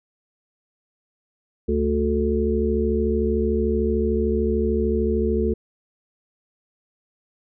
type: harmonic tone with a mistuned harmonic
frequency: 73.42 Hz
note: D2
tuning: in tune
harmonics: 1 / 3 / 5 / 6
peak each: -24 / -24 / -24 / -24 dBFS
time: 1.68-5.54 s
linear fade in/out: 10 ms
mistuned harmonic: 1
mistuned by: -45 cents
effects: none